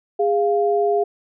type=tone pair together; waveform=sine; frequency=410.3 / 696.8 Hz; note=G#4 / F5; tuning=-21 / -4 cents; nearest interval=major sixth; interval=917 cents; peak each=-17 / -20 dBFS; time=0.19-1.04 s; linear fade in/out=10 ms; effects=none